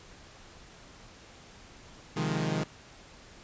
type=chord; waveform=sawtooth; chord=F minor seventh; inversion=second; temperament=equal; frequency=130.81 / 155.56 / 174.61 / 207.7 Hz; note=C3 / Eb3 / F3 / Ab3; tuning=0 / 0 / 0 / 0 cents; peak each=-32 / -27 / -31 / -31 dBFS; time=2.16-2.64 s; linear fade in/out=10 ms; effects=pink hiss -52 dBFS RMS until 3.43 s + resampled to 16000 Hz